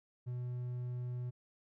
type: tone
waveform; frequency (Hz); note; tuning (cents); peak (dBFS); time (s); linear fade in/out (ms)
triangle; 123.47; B2; 0; -35; 0.26-1.31; 20
effects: none